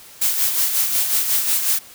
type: noise with tremolo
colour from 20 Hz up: blue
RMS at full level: -17 dBFS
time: 0.21-1.79 s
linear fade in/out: 10 ms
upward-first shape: sine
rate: 5.5 Hz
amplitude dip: 50%
effects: white hiss -43 dBFS RMS until 1.94 s